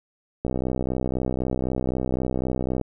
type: click train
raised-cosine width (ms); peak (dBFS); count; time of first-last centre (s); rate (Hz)
2; -12; 152; 0.45-2.813; 63.9
effects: none